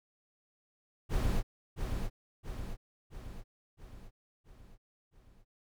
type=noise with echo; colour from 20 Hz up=brown; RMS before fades=-29 dBFS; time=1.09-1.43 s; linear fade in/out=50 ms; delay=670 ms; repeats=6; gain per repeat=-5 dB; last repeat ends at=5.45 s; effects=none